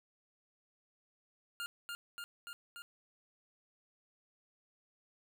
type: tone with echo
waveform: 25% pulse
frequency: 1406 Hz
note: F6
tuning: 11 cents sharp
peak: -35 dBFS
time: 1.6-1.66 s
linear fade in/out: 0 ms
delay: 290 ms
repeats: 4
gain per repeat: -2 dB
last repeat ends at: 2.82 s
effects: none